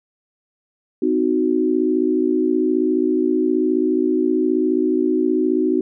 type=chord; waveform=sine; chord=C diminished; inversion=none; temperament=equal with one note detuned; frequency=256.2 / 311.1 / 370 Hz; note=C4 / Eb4 / Gb4; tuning=-36 / 0 / 0 cents; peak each=-21 / -19 / -19 dBFS; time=1.02-5.81 s; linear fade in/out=5 ms; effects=none